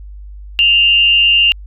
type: tone with frequency modulation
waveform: sine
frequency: 2794 Hz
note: F7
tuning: in tune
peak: -7 dBFS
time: 0.59-1.52 s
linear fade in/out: 0 ms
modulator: 196 Hz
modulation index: 0.35
effects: added 50 Hz sine -29 dBFS peak until 1.66 s